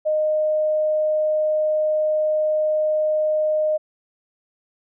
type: tone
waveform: sine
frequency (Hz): 616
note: D#5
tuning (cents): -17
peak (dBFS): -17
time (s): 0.05-3.78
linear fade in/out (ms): 20
effects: none